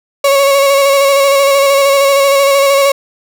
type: tone with vibrato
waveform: 35% pulse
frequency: 554.4 Hz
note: C#5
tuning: in tune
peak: -5 dBFS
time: 0.24-2.92 s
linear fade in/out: 5 ms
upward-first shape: square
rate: 13 Hz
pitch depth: 22 cents each way
effects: none